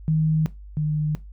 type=tone pair in turn; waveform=sine; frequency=157.1 / 152.19 Hz; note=D#3 / D#3; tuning=+17 / -38 cents; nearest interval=minor second; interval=55 cents; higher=first; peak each=-17 / -20 dBFS; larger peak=first; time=0.08-0.46 / 0.77-1.15 s; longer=neither; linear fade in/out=0 ms; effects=noise-tail reverb RT60 0.2 s tail -17 dB re dry + added 50 Hz sine -38 dBFS peak until 1.32 s

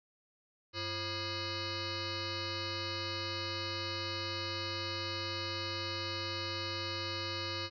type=tone with frequency modulation; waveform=sine; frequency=2093 Hz; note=C7; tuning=in tune; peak=-35 dBFS; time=0.73-7.7 s; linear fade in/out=50 ms; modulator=438 Hz; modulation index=6.3; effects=none

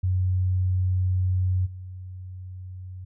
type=tone with level steps; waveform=sine; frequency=92.2 Hz; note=F#2; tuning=6 cents flat; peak=-20 / -35 dBFS; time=0.03-3.05 s; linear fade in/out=10 ms; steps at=1.65 s; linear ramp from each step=20 ms; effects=none

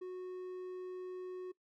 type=tone; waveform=triangle; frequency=367 Hz; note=F#4; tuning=14 cents flat; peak=-39 dBFS; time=0.01-1.52 s; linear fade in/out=10 ms; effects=noise-tail reverb RT60 0.1 s tail -21 dB re dry

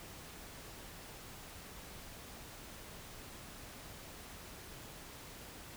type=silence; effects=pink hiss -51 dBFS RMS until 5.76 s

